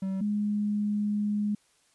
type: tone pair in turn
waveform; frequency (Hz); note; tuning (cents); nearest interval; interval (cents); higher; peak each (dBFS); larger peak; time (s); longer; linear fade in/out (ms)
triangle / sine; 191.6 / 207.8; G3 / G#3; -39 / +1; minor second; 140; second; -26 / -25; second; 0.02-0.21 / 0.21-1.55; second; 5
effects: white hiss -66 dBFS RMS until 1.94 s + resampled to 24000 Hz